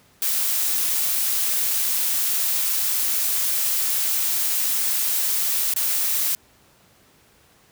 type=noise with dropouts; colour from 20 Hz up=blue; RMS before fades=-22 dBFS; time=0.22-6.35 s; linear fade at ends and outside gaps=1 ms; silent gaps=5.738-5.762 s; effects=pink hiss -56 dBFS RMS until 7.71 s + high-pass 60 Hz 12 dB/octave